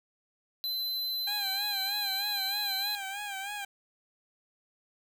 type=tone; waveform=square; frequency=4047 Hz; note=B7; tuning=42 cents sharp; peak=-31 dBFS; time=0.64-2.95 s; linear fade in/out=0 ms
type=tone with vibrato; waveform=15% pulse; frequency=800 Hz; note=G5; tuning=35 cents sharp; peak=-29 dBFS; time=1.27-3.65 s; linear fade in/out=5 ms; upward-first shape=sine; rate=3.2 Hz; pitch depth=70 cents each way
effects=9-bit